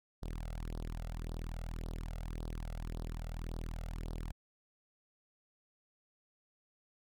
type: tone with flanger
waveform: sawtooth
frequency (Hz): 40.51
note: E1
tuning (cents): -29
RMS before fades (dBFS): -41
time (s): 0.22-4.32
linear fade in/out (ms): 10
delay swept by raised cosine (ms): 0.2 to 1.5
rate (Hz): 1.8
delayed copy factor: +1
effects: none